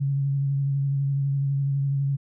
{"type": "tone with vibrato", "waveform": "sine", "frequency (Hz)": 138.8, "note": "C#3", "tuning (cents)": 3, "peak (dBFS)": -21, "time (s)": [0, 2.17], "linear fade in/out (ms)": 20, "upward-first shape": "sine", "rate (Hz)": 12, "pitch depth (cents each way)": 22, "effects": []}